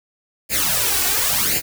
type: noise with flanger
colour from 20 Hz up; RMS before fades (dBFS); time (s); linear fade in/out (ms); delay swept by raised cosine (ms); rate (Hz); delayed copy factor
white; -19; 0.49-1.62; 50; 0.42 to 2.72; 0.93; +0.75
effects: none